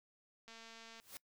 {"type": "click train", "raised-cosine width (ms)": 0.2, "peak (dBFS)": -38, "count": 119, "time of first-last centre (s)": [0.48, 1], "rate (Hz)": 227}
{"type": "noise with exponential growth", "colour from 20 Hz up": "white", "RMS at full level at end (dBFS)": -46, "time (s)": [0.95, 1.17], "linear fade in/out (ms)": 0, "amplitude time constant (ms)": 47}
{"effects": ["noise-tail reverb RT60 0.1 s tail -24 dB re dry"]}